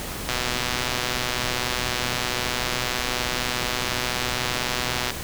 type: click train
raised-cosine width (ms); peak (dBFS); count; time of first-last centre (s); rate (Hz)
0.2; -7; 598; 0.29-5.105; 124
effects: pink hiss -32 dBFS RMS until 5.23 s